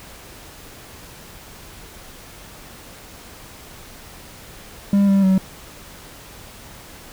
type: tone with pitch steps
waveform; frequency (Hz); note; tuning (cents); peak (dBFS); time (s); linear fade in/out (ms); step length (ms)
triangle; 199.9 / 196.2 / 189.6; G3 / G3 / F#3; +34 / +2 / +43; -10; 4.93-5.38; 2; 150
effects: pink hiss -41 dBFS RMS until 7.12 s